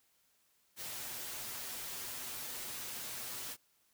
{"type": "noise with comb filter", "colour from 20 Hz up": "white", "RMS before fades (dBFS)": -43, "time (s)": [0.76, 3.57], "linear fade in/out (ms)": 50, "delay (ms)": 8.1, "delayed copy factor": 0.5, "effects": ["white hiss -73 dBFS RMS until 3.93 s"]}